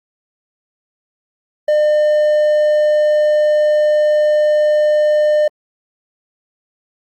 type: tone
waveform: triangle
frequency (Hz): 603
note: D5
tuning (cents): +46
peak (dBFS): -8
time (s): 1.68-5.48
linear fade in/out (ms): 5
effects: Opus 24 kbps